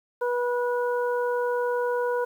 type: harmonic tone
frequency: 487.5 Hz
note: B4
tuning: 23 cents flat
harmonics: 1 / 2 / 3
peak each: -24 / -30 / -34 dBFS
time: 0.21-2.25 s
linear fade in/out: 10 ms
effects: 9-bit